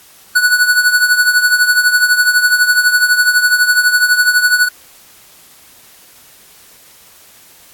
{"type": "tone with tremolo", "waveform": "square", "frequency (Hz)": 1476, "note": "F#6", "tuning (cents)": -5, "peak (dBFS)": -6, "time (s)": [0.35, 4.69], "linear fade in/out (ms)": 10, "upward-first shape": "triangle", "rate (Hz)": 12, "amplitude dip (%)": 75, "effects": ["white hiss -43 dBFS RMS until 7.73 s", "AAC 64 kbps"]}